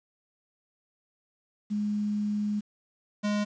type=tone pair in turn; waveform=sine / square; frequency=208.6 / 207.5 Hz; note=G#3 / G#3; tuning=+8 / -1 cents; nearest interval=unison; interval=9 cents; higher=first; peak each=-26 dBFS; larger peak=neither; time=1.7-2.61 / 3.23-3.45 s; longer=first; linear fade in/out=20 ms; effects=resampled to 16000 Hz + 9-bit